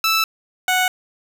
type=tone pair in turn; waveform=15% pulse; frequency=1318.5 / 738.4 Hz; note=E6 / F#5; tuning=0 / -4 cents; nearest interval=minor seventh; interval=1004 cents; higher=first; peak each=-9 dBFS; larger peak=neither; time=0.04-0.24 / 0.68-0.88 s; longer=neither; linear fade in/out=2 ms; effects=none